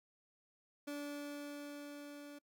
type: tone with level ramp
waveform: 30% pulse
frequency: 289.5 Hz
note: D4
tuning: 25 cents flat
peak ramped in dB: -38 to -47 dBFS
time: 0.87-2.39 s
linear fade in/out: 10 ms
effects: noise-tail reverb RT60 0.1 s tail -26 dB re dry